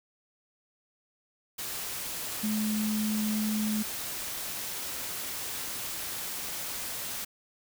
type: tone in noise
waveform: sine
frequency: 214 Hz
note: A3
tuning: 48 cents flat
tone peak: -27 dBFS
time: 2.43-3.83 s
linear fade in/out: 10 ms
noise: white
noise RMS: -36 dBFS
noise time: 1.58-7.25 s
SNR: +6 dB
effects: none